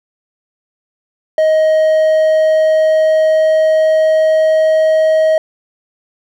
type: tone with pitch glide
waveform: triangle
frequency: 628 to 632 Hz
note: D#5 to D#5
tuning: +16 to +27 cents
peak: -6 dBFS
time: 1.38-5.38 s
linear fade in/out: 2 ms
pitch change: +11 cents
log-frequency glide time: 1.75-5.26 s
effects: none